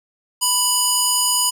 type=tone with band-pass filter; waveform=square; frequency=987 Hz; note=B5; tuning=1 cent flat; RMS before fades=-18 dBFS; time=0.41-1.51 s; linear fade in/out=20 ms; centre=8900 Hz; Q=1.2; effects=none